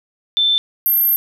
sine tone pair in turn, 3543 / 12626 Hz, A7 / G9, +11 / +11 cents, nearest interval octave + minor seventh, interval 2200 cents, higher second, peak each -12 / -12 dBFS, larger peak neither, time 0.37-0.58 / 0.86-1.16 s, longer second, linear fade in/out 0 ms, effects none

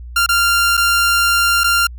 sawtooth tone with dropouts, 1390 Hz, F6, 9 cents flat, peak -8 dBFS, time 0.16-1.87 s, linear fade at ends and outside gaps 5 ms, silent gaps 0.263-0.289 / 0.77-0.775 / 1.636-1.641 s, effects added 60 Hz sine -29 dBFS peak until 1.98 s

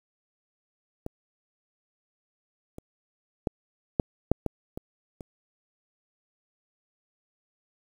clicks, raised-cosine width 2 ms, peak -20 / -26 / -12 / -8 / -6 / -14 / -21 / -26 dBFS, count 8, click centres 1.064 / 2.784 / 3.472 / 3.998 / 4.316 / 4.463 / 4.775 / 5.208 s, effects 8-bit

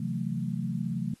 sine chord, F# half-diminished seventh, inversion second, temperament just, 133.2 / 166.5 / 185 / 222 Hz, C3 / E3 / F#3 / A3, +31 / +18 / 0 / +16 cents, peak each -34 dBFS, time 0-1.14 s, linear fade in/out 5 ms, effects white hiss -63 dBFS RMS until 1.2 s + AAC 32 kbps

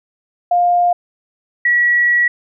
sine tone pair in turn, 705 / 1928.3 Hz, F5 / B6, +16 / -42 cents, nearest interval octave + perfect fourth, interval 1742 cents, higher second, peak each -10 dBFS, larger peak neither, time 0.51-0.93 / 1.65-2.28 s, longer second, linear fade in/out 5 ms, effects none

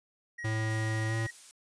triangle tone, 1896 Hz, A#6, 29 cents sharp, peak -36 dBFS, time 0.38-1.31 s, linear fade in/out 10 ms
square tone with pitch glide, 110 to 112.31 Hz, A2 to A2, 0 to +36 cents, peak -30 dBFS, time 0.44-1.27 s, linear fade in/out 10 ms, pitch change +36 cents, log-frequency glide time 1.08-1.14 s
blue noise, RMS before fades -48 dBFS, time 0.7-1.51 s, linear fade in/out 0 ms
effects resampled to 22050 Hz

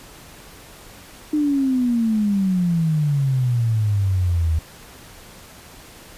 sine exponential sweep, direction down, 306 to 77.78 Hz, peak -16 dBFS, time 1.33-4.59 s, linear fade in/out 5 ms, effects pink hiss -43 dBFS RMS until 6.17 s + resampled to 32000 Hz

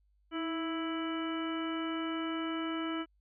harmonic tone with a mistuned harmonic, 329.6 Hz, E4, in tune, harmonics 1 / 2 / 3 / 4 / 5 / 6 / 7 / 9, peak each -34 / -45 / -47 / -41 / -48 / -52 / -48 / -45 dBFS, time 0.31-3.06 s, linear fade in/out 50 ms, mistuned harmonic 1, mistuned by -37 cents, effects added 50 Hz sine -67 dBFS peak until 3.2 s

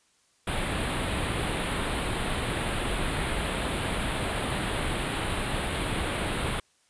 pink band-stop noise, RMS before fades -29 dBFS, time 0.47-6.6 s, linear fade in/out 5 ms, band 3900 to 9000 Hz, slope 48 dB/octave, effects white hiss -66 dBFS RMS until 6.89 s + resampled to 22050 Hz

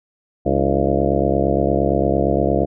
harmonic tone with a mistuned harmonic, 68.7 Hz, C#2, 15 cents flat, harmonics 1 / 2 / 3 / 4 / 5 / 6 / 7 / 8 / 9 / 10, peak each -24 / -24 / -24 / -24 / -24 / -24 / -24 / -24 / -24 / -24 dBFS, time 0.45-2.66 s, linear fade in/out 20 ms, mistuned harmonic 4, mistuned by +130 cents, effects none

